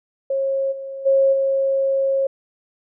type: tone with level steps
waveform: sine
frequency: 542 Hz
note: C#5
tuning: 39 cents flat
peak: -18 / -28 / -12 / -16 dBFS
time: 0.3-2.27 s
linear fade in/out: 5 ms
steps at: 0.71 / 1.05 / 1.32 s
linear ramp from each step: 20 ms
effects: none